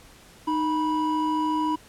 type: tone pair together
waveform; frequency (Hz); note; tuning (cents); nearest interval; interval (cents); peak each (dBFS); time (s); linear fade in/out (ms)
triangle; 308.4 / 979; D#4 / B5; -15 / -15; octave + minor sixth; 2000; -23; 0.47-1.76; 10
effects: pink hiss -51 dBFS RMS until 1.88 s + low-pass 12000 Hz 12 dB/octave